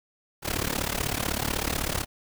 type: noise with amplitude modulation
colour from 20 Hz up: pink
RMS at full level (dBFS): -25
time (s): 0.42-2.06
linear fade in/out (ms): 50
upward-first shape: sine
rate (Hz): 36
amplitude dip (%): 90
effects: none